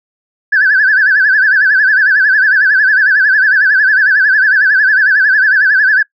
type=tone with vibrato; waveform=sine; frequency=1619 Hz; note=G#6; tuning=45 cents flat; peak=-5 dBFS; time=0.52-6.03 s; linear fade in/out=10 ms; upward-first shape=sine; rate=11 Hz; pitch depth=130 cents each way; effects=noise-tail reverb RT60 0.1 s tail -22 dB re dry + tanh soft clip ceiling -1 dBFS